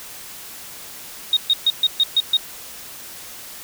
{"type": "tone bursts", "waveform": "sine", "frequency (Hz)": 3729, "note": "A#7", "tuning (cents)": 0, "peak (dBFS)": -12, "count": 7, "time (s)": [1.33, 2.369], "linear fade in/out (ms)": 2, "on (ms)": 37, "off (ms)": 130, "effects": ["white hiss -37 dBFS RMS until 3.63 s"]}